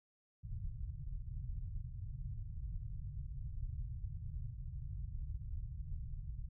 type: low-pass noise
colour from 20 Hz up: pink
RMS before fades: -43 dBFS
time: 0.43-6.49 s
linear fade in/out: 10 ms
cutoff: 140 Hz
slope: 48 dB/octave
effects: none